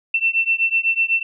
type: beating tone pair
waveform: sine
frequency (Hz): 2686 / 2694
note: E7 / E7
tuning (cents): +32 / +37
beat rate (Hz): 8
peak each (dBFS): -19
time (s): 0.14-1.23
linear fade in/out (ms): 5
effects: none